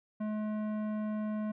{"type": "tone with tanh clipping", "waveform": "triangle", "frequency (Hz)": 213.4, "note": "G#3", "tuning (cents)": 47, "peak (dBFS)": -34, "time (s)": [0.2, 1.52], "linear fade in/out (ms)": 10, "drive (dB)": 18, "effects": []}